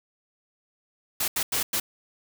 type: noise bursts at uneven times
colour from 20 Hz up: white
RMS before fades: -26 dBFS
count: 4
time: 1.2-1.28 / 1.36-1.43 / 1.52-1.63 / 1.73-1.8 s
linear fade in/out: 5 ms
effects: none